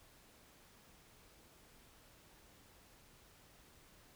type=silence; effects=pink hiss -64 dBFS RMS until 4.15 s